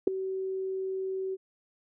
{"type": "tone with ADSR envelope", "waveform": "sine", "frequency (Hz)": 380.4, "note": "F#4", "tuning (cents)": 48, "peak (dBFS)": -14, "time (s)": [0.07, 1.37], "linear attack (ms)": 6, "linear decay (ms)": 4, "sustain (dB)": -16, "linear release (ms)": 35, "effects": []}